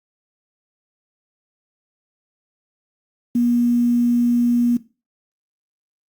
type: tone with quantisation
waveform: sine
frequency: 240 Hz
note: B3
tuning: 49 cents flat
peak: -14 dBFS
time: 3.35-4.77 s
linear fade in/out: 5 ms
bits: 7
effects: noise-tail reverb RT60 0.3 s tail -17 dB re dry + Opus 48 kbps